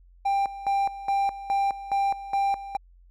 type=tone with tremolo; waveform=triangle; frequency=792 Hz; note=G5; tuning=18 cents sharp; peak=-19 dBFS; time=0.25-2.77 s; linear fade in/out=10 ms; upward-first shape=square; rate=2.4 Hz; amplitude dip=80%; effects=added 44 Hz sine -51 dBFS peak until 3.1 s